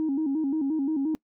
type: tone with vibrato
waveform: sine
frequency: 293.7 Hz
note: D4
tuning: in tune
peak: -22 dBFS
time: 0-1.15 s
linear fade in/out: 0 ms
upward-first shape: square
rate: 5.7 Hz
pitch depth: 120 cents each way
effects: noise-tail reverb RT60 0.1 s tail -25 dB re dry + tanh soft clip ceiling -20 dBFS